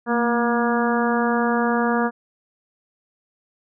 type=harmonic tone with a mistuned harmonic; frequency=237.7 Hz; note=A#3; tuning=34 cents sharp; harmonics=1 / 2 / 3 / 4 / 5 / 6 / 7; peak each=-21 / -24 / -26 / -27 / -28 / -29 / -29 dBFS; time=0.06-2.11 s; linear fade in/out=50 ms; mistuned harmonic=1; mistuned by=-39 cents; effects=none